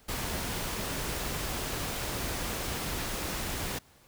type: noise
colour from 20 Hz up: pink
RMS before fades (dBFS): -34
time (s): 0.08-3.79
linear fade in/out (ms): 10
effects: pink hiss -60 dBFS RMS until 4.07 s